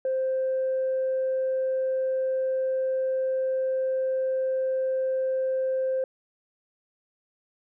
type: tone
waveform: sine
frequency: 523.3 Hz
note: C5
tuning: in tune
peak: -22 dBFS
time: 0.05-6.04 s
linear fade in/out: 2 ms
effects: tanh soft clip ceiling -20 dBFS